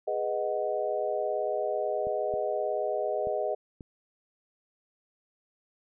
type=chord; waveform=sine; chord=G# minor seventh; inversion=none; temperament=equal; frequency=415.3 / 493.9 / 622.3 / 740 Hz; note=G#4 / B4 / D#5 / F#5; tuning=0 / 0 / 0 / 0 cents; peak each=-33 / -34 / -30 / -35 dBFS; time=0.07-3.55 s; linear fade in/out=10 ms
type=clicks; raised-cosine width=3 ms; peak=-30 dBFS; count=4; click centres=2.07 / 2.339 / 3.271 / 3.808 s
effects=none